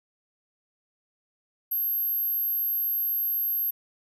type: tone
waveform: sine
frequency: 12544 Hz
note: G9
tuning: in tune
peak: -24 dBFS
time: 1.71-3.71 s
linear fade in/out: 10 ms
effects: none